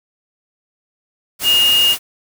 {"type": "tone in noise", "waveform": "sine", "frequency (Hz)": 2848, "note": "F7", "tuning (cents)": 33, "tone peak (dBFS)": -10, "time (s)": [1.43, 1.96], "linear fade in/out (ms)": 50, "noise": "white", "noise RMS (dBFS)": -22, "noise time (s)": [1.39, 1.99], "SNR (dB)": 9, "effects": []}